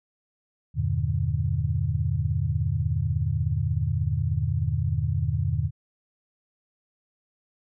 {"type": "chord", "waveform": "sine", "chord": "E half-diminished seventh", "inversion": "none", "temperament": "just", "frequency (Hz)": [82.41, 98.89, 118.67, 148.33], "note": ["E2", "G2", "Bb2", "D3"], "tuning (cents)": [0, 16, 31, 18], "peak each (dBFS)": -28, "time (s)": [0.74, 5.71], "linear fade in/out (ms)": 50, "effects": []}